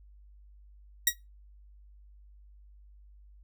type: tone with exponential decay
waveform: 5% pulse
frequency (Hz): 1905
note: A#6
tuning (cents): +37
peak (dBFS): -7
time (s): 1.07-1.14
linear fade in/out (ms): 5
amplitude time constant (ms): 15
effects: noise-tail reverb RT60 0.2 s tail -19 dB re dry + added 50 Hz sine -52 dBFS peak until 3.43 s